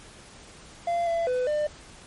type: tone with pitch steps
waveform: triangle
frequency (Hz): 688 / 673 / 502 / 600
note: F5 / E5 / B4 / D5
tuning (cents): -26 / +36 / +28 / +37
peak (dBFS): -21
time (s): 0.87-1.67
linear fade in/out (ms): 5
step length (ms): 200
effects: pink hiss -48 dBFS RMS until 2.06 s + MP3 48 kbps